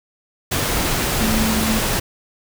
sine tone in noise, 219.9 Hz, A3, 1 cent flat, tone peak -19 dBFS, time 1.2-1.8 s, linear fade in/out 10 ms, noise pink, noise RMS -20 dBFS, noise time 0.51-2 s, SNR -2 dB, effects none

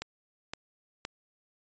click train, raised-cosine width 0.2 ms, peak -18 dBFS, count 3, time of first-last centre 0.02-1.051 s, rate 1.94 Hz, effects resampled to 16000 Hz

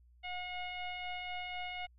sine tone with frequency modulation, 1446 Hz, F#6, 40 cents flat, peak -38 dBFS, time 0.23-1.87 s, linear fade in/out 20 ms, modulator 722 Hz, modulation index 2.1, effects added 60 Hz sine -60 dBFS peak until 1.98 s

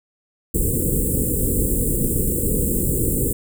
pink band-stop noise, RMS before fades -20 dBFS, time 0.54-3.33 s, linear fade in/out 5 ms, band 510 to 7600 Hz, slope 96 dB/octave, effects none

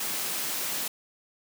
white high-pass noise, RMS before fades -31 dBFS, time 0-0.88 s, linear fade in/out 5 ms, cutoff 140 Hz, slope 96 dB/octave, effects none

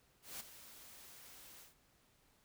white noise with ADSR envelope, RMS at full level -45 dBFS, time 0.22-1.75 s, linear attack 180 ms, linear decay 13 ms, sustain -12 dB, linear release 150 ms, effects pink hiss -72 dBFS RMS until 2.44 s

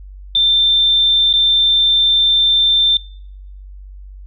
sine tone with dropouts, 3570 Hz, A7, 24 cents sharp, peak -10 dBFS, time 0.35-2.97 s, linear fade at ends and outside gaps 2 ms, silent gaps 1.329-1.337 s, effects noise-tail reverb RT60 0.8 s tail -25 dB re dry + added 48 Hz sine -32 dBFS peak until 4.26 s

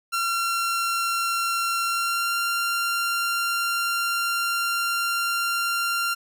sawtooth tone with pitch glide, 1368 to 1383.9 Hz, F6 to F6, -36 to -16 cents, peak -19 dBFS, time 0.12-6.15 s, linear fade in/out 20 ms, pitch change +20 cents, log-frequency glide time 1.84-2.37 s, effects 10-bit

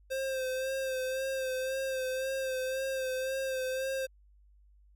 square tone with vibrato, 525 Hz, C5, 6 cents sharp, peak -32 dBFS, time 0.1-4.07 s, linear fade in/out 20 ms, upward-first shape sine, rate 1.9 Hz, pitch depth 32 cents each way, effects added 50 Hz sine -58 dBFS peak until 4.95 s

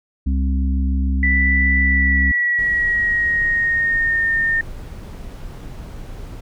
harmonic tone, 66.8 Hz, C2, 36 cents sharp, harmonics 1 / 3 / 4, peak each -16 / -26 / -27 dBFS, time 0.26-2.32 s, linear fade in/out 10 ms
sine tone with pitch glide, 1975.5 to 1822 Hz, B6 to A#6, 0 to -40 cents, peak -15 dBFS, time 1.23-4.61 s, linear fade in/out 2 ms, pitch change -140 cents, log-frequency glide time 1.79-4.3 s
brown noise, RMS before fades -32 dBFS, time 2.58-6.41 s, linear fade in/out 10 ms
effects none

